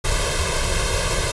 pink noise with comb filter, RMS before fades -21 dBFS, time 0.04-1.32 s, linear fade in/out 10 ms, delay 1.9 ms, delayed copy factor +0.9, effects resampled to 24000 Hz

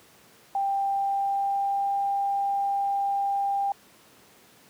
sine tone with pitch glide, 790 to 796.4 Hz, G5 to G5, +13 to +27 cents, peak -23 dBFS, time 0.55-3.72 s, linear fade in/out 2 ms, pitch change +14 cents, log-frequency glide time 0.85-1.96 s, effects pink hiss -55 dBFS RMS until 4.69 s + high-pass 150 Hz 12 dB/octave

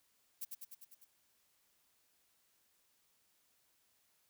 violet noise with echo, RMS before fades -42 dBFS, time 0.41-0.45 s, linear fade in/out 10 ms, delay 100 ms, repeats 6, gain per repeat -3 dB, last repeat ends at 1.05 s, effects white hiss -75 dBFS RMS until 4.29 s

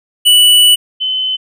square / sine tone pair in turn, 2960 / 3043 Hz, F#7 / F#7, 0 / +48 cents, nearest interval unison, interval 48 cents, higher second, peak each -5 / -13 dBFS, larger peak first, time 0.25-0.76 / 1-1.37 s, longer first, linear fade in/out 20 ms, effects none

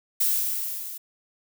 violet noise with level ramp, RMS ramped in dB -21 to -37 dBFS, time 0.2-0.98 s, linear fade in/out 10 ms, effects none

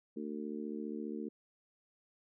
harmonic tone, 74.9 Hz, D2, 35 cents sharp, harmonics 3 / 4 / 5 / 6, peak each -41 / -43 / -45 / -47 dBFS, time 0.16-1.29 s, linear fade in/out 10 ms, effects none

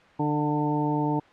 harmonic tone with a mistuned harmonic, 149.1 Hz, D3, 27 cents sharp, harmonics 1 / 2 / 3 / 4 / 5 / 6, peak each -28 / -26 / -33 / -38 / -35 / -29 dBFS, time 0.19-1.2 s, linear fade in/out 10 ms, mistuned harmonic 5, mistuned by -21 cents, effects white hiss -53 dBFS RMS until 1.32 s + low-pass 2000 Hz 12 dB/octave

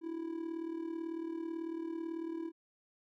triangle tone with amplitude modulation, 329.6 Hz, E4, in tune, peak -32 dBFS, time 0.01-2.52 s, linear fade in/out 50 ms, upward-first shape sine, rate 38.1 Hz, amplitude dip 70%, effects none

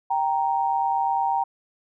sine tone pair together, 784 / 932.3 Hz, G5 / A#5, 0 / 0 cents, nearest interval minor third, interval 300 cents, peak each -23 dBFS, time 0.1-1.44 s, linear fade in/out 10 ms, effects none

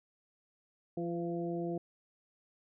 harmonic tone with a mistuned harmonic, 171.4 Hz, F3, 32 cents flat, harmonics 1 / 2 / 3 / 4, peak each -38 / -36 / -43 / -43 dBFS, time 0.97-1.78 s, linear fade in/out 5 ms, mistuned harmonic 3, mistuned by -25 cents, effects none

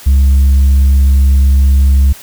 triangle tone with tanh clipping, 68 Hz, C#2, 33 cents flat, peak -5 dBFS, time 0.06-2.13 s, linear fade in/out 10 ms, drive 7 dB, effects white hiss -34 dBFS RMS until 2.22 s

